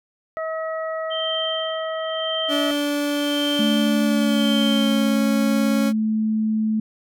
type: harmonic tone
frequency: 641 Hz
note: E5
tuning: 49 cents flat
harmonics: 1 / 2 / 3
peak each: -25 / -31 / -35 dBFS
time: 0.37-2.71 s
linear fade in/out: 0 ms
type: tone with tremolo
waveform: sine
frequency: 3136 Hz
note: G7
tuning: in tune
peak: -23 dBFS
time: 1.1-5.17 s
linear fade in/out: 20 ms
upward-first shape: sine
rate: 0.92 Hz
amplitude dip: 80%
type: tone with pitch glide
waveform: 30% pulse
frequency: 289.9 to 276 Hz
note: D4 to C#4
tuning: -22 to -7 cents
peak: -18 dBFS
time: 2.48-5.93 s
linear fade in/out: 50 ms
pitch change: -85 cents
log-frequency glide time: 4.02-4.89 s
type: tone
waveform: sine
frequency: 217.7 Hz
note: A3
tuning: 18 cents flat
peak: -18 dBFS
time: 3.59-6.8 s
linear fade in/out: 5 ms
effects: none